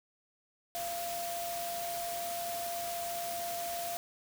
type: tone in noise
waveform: sine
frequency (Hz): 690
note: F5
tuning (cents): -21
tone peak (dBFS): -36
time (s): 0.75-3.97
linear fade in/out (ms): 0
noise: white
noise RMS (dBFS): -41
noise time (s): 0.75-3.97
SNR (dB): +2
effects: none